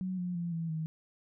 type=tone with pitch steps; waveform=sine; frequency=185.7 / 178.55 / 171.67 / 165.06 / 158.7 Hz; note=F#3 / F3 / F3 / E3 / D#3; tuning=+7 / +39 / -29 / +3 / +35 cents; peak=-32 dBFS; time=0.01-0.86 s; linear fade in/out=0 ms; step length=170 ms; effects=none